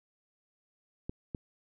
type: clicks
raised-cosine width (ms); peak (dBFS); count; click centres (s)
3; -23; 2; 1.095 / 1.348
effects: none